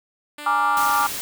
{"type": "tone", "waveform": "5% pulse", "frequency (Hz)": 295.3, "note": "D4", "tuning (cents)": 10, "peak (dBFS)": -22, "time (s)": [0.38, 1.07], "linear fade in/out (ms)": 5}
{"type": "chord", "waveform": "sine", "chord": "Bb dominant seventh", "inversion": "third", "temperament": "equal", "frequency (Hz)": [830.6, 932.3, 1174.7, 1396.9], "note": ["Ab5", "Bb5", "D6", "F6"], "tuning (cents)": [0, 0, 0, 0], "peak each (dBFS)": [-23, -25, -20, -24], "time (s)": [0.46, 1.07], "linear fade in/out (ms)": 5}
{"type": "noise", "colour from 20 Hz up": "white", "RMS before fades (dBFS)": -29, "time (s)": [0.77, 1.21], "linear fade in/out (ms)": 0}
{"effects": []}